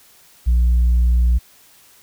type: tone with tanh clipping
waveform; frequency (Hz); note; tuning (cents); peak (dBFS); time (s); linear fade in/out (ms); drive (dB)
sine; 59.9; A#1; +48; -12; 0.46-1.39; 20; 1
effects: white hiss -50 dBFS RMS until 2.02 s